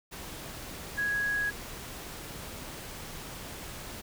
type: tone in noise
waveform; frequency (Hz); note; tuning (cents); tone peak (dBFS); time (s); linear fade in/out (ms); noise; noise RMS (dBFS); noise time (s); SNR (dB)
sine; 1661.2; G#6; 0; -27; 0.97-1.51; 20; pink; -42; 0.11-4.02; +12
effects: none